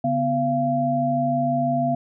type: tone cluster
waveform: sine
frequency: 142.5 / 248.6 / 685 Hz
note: C#3 / B3 / F5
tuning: +48 / +12 / -34 cents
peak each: -27 / -24 / -21 dBFS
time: 0.04-1.95 s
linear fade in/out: 5 ms
effects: none